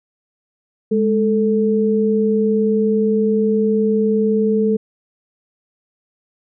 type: tone pair together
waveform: sine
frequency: 208.6 / 440.3 Hz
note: G#3 / A4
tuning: +8 / +1 cents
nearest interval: octave + minor second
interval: 1293 cents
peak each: -16 dBFS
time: 0.91-4.77 s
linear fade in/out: 10 ms
effects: none